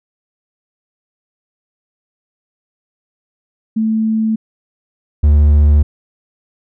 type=tone pair in turn; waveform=sine / triangle; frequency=220.3 / 73.81 Hz; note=A3 / D2; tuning=+2 / +9 cents; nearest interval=octave + perfect fifth; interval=1893 cents; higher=first; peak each=-12 / -4 dBFS; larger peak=second; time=3.76-4.36 / 5.23-5.83 s; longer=neither; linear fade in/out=10 ms; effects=none